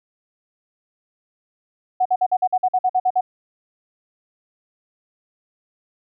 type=tone bursts; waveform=sine; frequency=740 Hz; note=F#5; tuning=in tune; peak=-14 dBFS; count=12; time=2-3.21 s; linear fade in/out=10 ms; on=55 ms; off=50 ms; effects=none